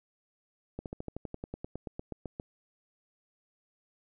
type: slowing click train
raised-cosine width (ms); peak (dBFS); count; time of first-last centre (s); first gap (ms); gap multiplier
2; -24; 17; 0.79-2.399; 68; 1.05
effects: none